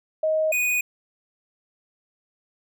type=tone pair in turn; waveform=sine / square; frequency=628 / 2478 Hz; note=D#5 / D#7; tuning=+16 / -8 cents; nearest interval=2 octaves; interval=2376 cents; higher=second; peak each=-19 / -21 dBFS; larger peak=first; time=0.23-0.52 / 0.52-0.81 s; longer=neither; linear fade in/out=5 ms; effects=none